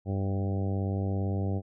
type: harmonic tone with a mistuned harmonic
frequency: 97.7 Hz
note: G2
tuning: 5 cents flat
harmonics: 1 / 2 / 3 / 4 / 5 / 6 / 7 / 8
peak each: -28 / -34 / -38 / -40 / -42 / -44 / -45 / -46 dBFS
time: 0.05-1.62 s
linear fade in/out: 50 ms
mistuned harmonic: 1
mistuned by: -21 cents
effects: none